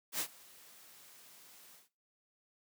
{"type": "noise with ADSR envelope", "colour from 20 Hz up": "white", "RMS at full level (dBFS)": -34, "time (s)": [0.12, 1.89], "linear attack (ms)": 77, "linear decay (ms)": 75, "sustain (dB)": -24, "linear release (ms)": 150, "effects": ["noise-tail reverb RT60 0.3 s tail -18 dB re dry", "high-pass 150 Hz 12 dB/octave"]}